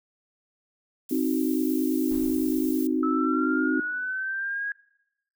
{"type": "noise", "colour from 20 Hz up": "violet", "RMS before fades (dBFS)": -39, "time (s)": [1.09, 2.87], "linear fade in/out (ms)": 2}
{"type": "chord", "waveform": "sine", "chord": "C diminished", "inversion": "none", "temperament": "equal", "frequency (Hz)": [261.6, 311.1, 370], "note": ["C4", "Eb4", "Gb4"], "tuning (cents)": [0, 0, 0], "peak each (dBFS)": [-25, -26, -30], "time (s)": [1.11, 3.8], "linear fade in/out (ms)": 5}
{"type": "noise with exponential decay", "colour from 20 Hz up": "brown", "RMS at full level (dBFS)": -39, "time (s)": [2.11, 3.54], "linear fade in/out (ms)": 2, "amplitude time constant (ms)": 310}
{"type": "exponential sweep", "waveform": "sine", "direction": "up", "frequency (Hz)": [1300, 1654], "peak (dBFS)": -27, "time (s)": [3.03, 4.72], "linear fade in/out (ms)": 2}
{"effects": ["noise-tail reverb RT60 0.9 s tail -23 dB re dry"]}